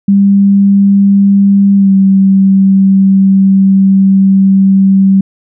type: tone with pitch glide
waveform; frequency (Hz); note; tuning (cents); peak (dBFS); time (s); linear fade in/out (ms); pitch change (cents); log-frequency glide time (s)
sine; 198.6 to 193.5; G3 to G3; +23 to -22; -3; 0.08-5.21; 5; -45; 1.76-1.92
effects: none